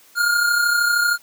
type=tone pair together; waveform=square; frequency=1413 / 1446 Hz; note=F6 / F#6; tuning=+20 / -40 cents; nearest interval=unison; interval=40 cents; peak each=-17 / -25 dBFS; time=0.15-1.18 s; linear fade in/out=50 ms; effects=white hiss -51 dBFS RMS until 1.22 s + high-pass 150 Hz 12 dB/octave